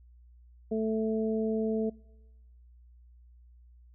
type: harmonic tone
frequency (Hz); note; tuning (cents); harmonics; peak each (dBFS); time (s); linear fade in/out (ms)
220; A3; 0; 1 / 2 / 3; -30 / -30 / -38; 0.71-1.9; 10
effects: noise-tail reverb RT60 1.0 s tail -25 dB re dry + added 60 Hz sine -53 dBFS peak until 3.94 s